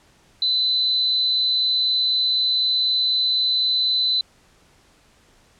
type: tone with amplitude modulation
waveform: sine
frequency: 4018 Hz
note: B7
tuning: 29 cents sharp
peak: -15 dBFS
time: 0.42-4.21 s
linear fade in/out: 2 ms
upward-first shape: sine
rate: 241 Hz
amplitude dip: 45%
effects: pink hiss -56 dBFS RMS until 5.59 s + low-pass 9000 Hz 12 dB/octave